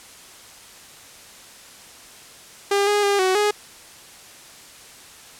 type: tone with pitch steps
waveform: sawtooth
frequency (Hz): 401.2 / 412.8 / 402.6 / 374 / 416.3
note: G4 / G#4 / G4 / F#4 / G#4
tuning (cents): +40 / -10 / +46 / +19 / +4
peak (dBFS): -13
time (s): 2.71-3.51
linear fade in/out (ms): 5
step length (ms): 160
effects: white hiss -44 dBFS RMS until 5.39 s + low-pass 10000 Hz 12 dB/octave